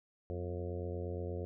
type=harmonic tone with a mistuned harmonic; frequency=88.5 Hz; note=F2; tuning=23 cents sharp; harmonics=1 / 2 / 3 / 4 / 5 / 6 / 7 / 8; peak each=-39 / -48 / -50 / -45 / -44 / -46 / -53 / -55 dBFS; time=0.3-1.45 s; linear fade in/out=0 ms; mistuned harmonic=3; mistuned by=-76 cents; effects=none